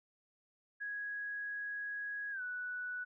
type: tone with pitch glide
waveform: sine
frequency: 1661.2 to 1480 Hz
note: G#6 to F#6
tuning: 0 to 0 cents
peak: -38 dBFS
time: 0.8-3.05 s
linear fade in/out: 20 ms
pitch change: -200 cents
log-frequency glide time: 2.31-2.42 s
effects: none